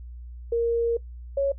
sine tone pair in turn, 466.2 / 554.2 Hz, A#4 / C#5, 0 / -1 cents, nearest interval minor third, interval 299 cents, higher second, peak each -20 dBFS, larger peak neither, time 0.52-0.97 / 1.37-1.52 s, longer first, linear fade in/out 5 ms, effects noise-tail reverb RT60 0.1 s tail -20 dB re dry + added 60 Hz sine -37 dBFS peak until 1.58 s

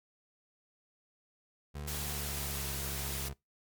25% pulse tone with pitch glide, 73.42 to 68.9 Hz, D2 to C#2, 0 to -10 cents, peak -35 dBFS, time 1.74-3.34 s, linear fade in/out 20 ms, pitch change -110 cents, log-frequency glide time 2.07-2.67 s
white noise, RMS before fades -39 dBFS, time 1.87-3.29 s, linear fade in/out 10 ms
effects noise-tail reverb RT60 0.2 s tail -23 dB re dry + MP3 96 kbps

